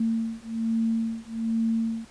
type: beating tone pair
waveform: sine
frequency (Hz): 225.6 / 226.8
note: A3 / A#3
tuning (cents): +44 / -47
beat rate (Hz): 1.2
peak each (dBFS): -27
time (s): 0-2.05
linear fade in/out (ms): 5
effects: pink hiss -52 dBFS RMS until 2.1 s + resampled to 22050 Hz